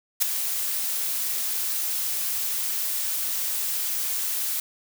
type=noise with ADSR envelope; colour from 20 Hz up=blue; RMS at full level=-18 dBFS; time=0.2-4.6 s; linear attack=22 ms; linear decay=8 ms; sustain=-9 dB; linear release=3 ms; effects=none